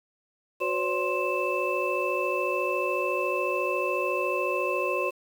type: tone cluster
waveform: sine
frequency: 366.8 / 512 / 566 / 1052 / 2639 Hz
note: F#4 / C5 / C#5 / C6 / E7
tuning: -15 / -38 / +36 / +9 / +1 cents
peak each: -31 dBFS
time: 0.6-5.11 s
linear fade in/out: 20 ms
effects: 8-bit